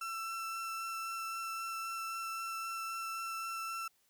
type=tone with vibrato; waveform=35% pulse; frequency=1338 Hz; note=E6; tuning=25 cents sharp; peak=-36 dBFS; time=0.01-3.88 s; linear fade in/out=5 ms; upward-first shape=sine; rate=3.8 Hz; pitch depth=9 cents each way; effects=white hiss -73 dBFS RMS until 4.09 s